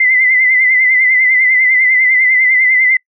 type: tone with vibrato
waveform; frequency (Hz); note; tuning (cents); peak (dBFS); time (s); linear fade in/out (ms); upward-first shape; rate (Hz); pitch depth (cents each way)
sine; 2042; C7; -43; -7; 0-2.97; 5; sine; 10; 52
effects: noise-tail reverb RT60 0.1 s tail -26 dB re dry